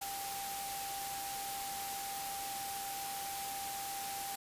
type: tone in noise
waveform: sine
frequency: 792 Hz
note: G5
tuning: 18 cents sharp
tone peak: -41 dBFS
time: 0.01-4.36 s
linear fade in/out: 10 ms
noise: white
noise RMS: -42 dBFS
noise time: 0.01-4.36 s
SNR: -2 dB
effects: resampled to 32000 Hz